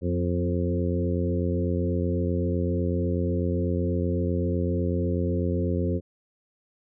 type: harmonic tone with a mistuned harmonic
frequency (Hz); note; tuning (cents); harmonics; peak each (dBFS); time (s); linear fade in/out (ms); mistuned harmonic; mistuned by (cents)
88; F2; +14; 1 / 2 / 3 / 4 / 5 / 6; -26 / -29 / -31 / -32 / -33 / -34; 0.01-6.01; 50; 3; -23
effects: none